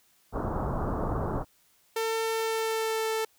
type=low-pass noise; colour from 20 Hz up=pink; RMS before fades=-30 dBFS; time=0.32-1.45 s; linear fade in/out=50 ms; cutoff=1300 Hz; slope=48 dB/octave
type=tone with pitch glide; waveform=sawtooth; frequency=449 to 442.3 Hz; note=A4 to A4; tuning=+35 to +9 cents; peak=-23 dBFS; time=1.96-3.25 s; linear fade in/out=5 ms; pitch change=-26 cents; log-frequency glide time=2.29-3.11 s
effects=white hiss -65 dBFS RMS until 3.38 s